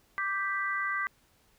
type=chord; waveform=sine; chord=G major; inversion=second; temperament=equal; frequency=1174.7 / 1568 / 1975.5 Hz; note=D6 / G6 / B6; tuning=0 / 0 / 0 cents; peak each=-33 dBFS; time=0.18-1.07 s; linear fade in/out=0 ms; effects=pink hiss -66 dBFS RMS until 1.58 s